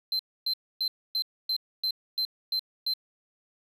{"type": "tone bursts", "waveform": "triangle", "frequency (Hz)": 4100, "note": "C8", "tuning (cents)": -36, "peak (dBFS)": -24, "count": 9, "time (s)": [0.12, 2.937], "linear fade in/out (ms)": 2, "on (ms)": 73, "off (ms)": 270, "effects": []}